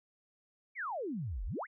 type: exponential two-way sweep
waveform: sine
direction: down then up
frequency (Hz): 2349 to 38.35 to 2349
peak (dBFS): -35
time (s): 0.75-1.67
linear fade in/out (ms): 50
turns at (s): 1.45
effects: none